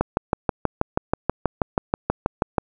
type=click train; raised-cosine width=1 ms; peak=-4 dBFS; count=17; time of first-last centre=0.01-2.582 s; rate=6.22 Hz; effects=none